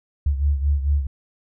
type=beating tone pair; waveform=sine; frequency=70.6 / 75.1 Hz; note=C#2 / D2; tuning=+32 / +39 cents; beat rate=4.5 Hz; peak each=-18 / -24 dBFS; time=0.26-1.07 s; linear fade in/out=5 ms; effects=none